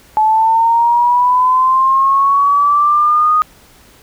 sine linear sweep, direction up, 859 to 1244.5 Hz, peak -8 dBFS, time 0.17-3.42 s, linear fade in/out 0 ms, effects pink hiss -45 dBFS RMS until 4.02 s

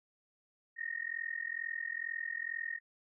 sine tone with amplitude modulation, 1855 Hz, A#6, 9 cents flat, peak -32 dBFS, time 0.76-2.8 s, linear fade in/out 50 ms, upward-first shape sine, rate 42.2 Hz, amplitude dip 95%, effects none

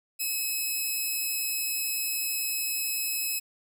5% pulse tone pair together, 2573 / 4031 Hz, E7 / B7, -43 / +35 cents, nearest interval minor sixth, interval 778 cents, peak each -19 / -31 dBFS, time 0.19-3.4 s, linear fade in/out 20 ms, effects none

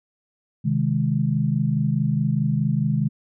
sine chord, Ab major, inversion first, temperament equal, 130.81 / 155.56 / 207.7 Hz, C3 / Eb3 / Ab3, 0 / 0 / 0 cents, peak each -23 / -22 / -24 dBFS, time 0.64-3.09 s, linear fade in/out 20 ms, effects none

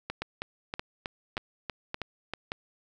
two click trains, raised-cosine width 0.3 ms, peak -17 / -16 dBFS, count 8 / 5, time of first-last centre 0.1-2.336 / 0.22-2.519 s, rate 3.13 / 1.74 Hz, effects none

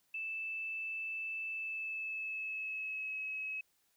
sine tone with pitch glide, 2637 to 2566 Hz, E7 to E7, 0 to -47 cents, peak -37 dBFS, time 0.14-3.61 s, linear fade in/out 5 ms, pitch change -47 cents, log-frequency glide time 1.51-3.18 s, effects white hiss -75 dBFS RMS until 3.96 s

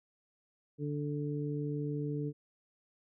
harmonic tone, 146.6 Hz, D3, 3 cents flat, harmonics 1 / 2 / 3, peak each -35 / -38 / -40 dBFS, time 0.78-2.33 s, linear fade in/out 50 ms, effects none

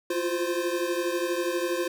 square tone cluster, 343.5 / 355.8 / 519 Hz, F4 / F4 / C5, -29 / +32 / -14 cents, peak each -31 dBFS, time 0.1-1.88 s, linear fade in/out 5 ms, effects none

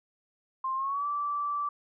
sine tone with pitch glide, 1054 to 1162.8 Hz, C6 to D6, +12 to -18 cents, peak -28 dBFS, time 0.64-1.69 s, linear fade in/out 5 ms, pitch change +170 cents, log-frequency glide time 0.75-1.06 s, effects none

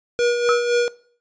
square tone with tremolo, 480 Hz, B4, 49 cents flat, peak -16 dBFS, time 0.19-0.88 s, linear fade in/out 0 ms, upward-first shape sine, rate 3.9 Hz, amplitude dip 50%
sine tone with exponential decay, 1295 Hz, E6, 31 cents flat, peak -15 dBFS, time 0.49-0.71 s, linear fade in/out 0 ms, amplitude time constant 47 ms
effects noise-tail reverb RT60 0.5 s tail -19 dB re dry + resampled to 16000 Hz

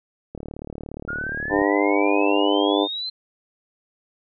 click train, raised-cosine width 2 ms, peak -20 dBFS, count 48, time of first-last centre 0.35-1.617 s, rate 37.1 Hz
sine exponential sweep, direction up, 1396.9 to 4146 Hz, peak -26 dBFS, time 1.08-3.1 s, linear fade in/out 10 ms
harmonic tone, 100.7 Hz, G2, 47 cents sharp, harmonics 3 / 4 / 5 / 6 / 7 / 8 / 9 / 10, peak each -21 / -23 / -25 / -27 / -28 / -29 / -30 / -31 dBFS, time 1.49-2.88 s, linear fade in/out 50 ms
effects none

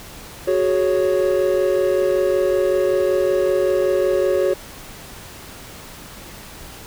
triangle chord, F# suspended second, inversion none, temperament equal, 370 / 415.3 / 554.4 Hz, F#4 / G#4 / C#5, 0 / 0 / 0 cents, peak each -17 / -20 / -17 dBFS, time 0.47-4.54 s, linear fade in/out 10 ms, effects pink hiss -38 dBFS RMS until 6.86 s

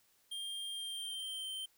square tone with pitch glide, 3200 to 3116 Hz, G7 to G7, +35 to -11 cents, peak -40 dBFS, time 0.31-1.66 s, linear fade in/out 10 ms, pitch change -46 cents, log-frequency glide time 0.72-1.48 s, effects white hiss -71 dBFS RMS until 1.77 s

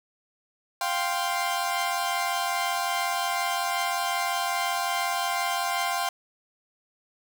sawtooth chord, F suspended second, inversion none, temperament equal, 698.5 / 784 / 1046.5 Hz, F5 / G5 / C6, 0 / 0 / 0 cents, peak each -26 dBFS, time 0.81-6.09 s, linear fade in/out 2 ms, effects none

